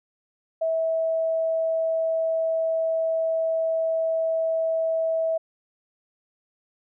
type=tone; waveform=sine; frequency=650 Hz; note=E5; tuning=24 cents flat; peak=-21 dBFS; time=0.61-5.38 s; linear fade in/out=10 ms; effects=none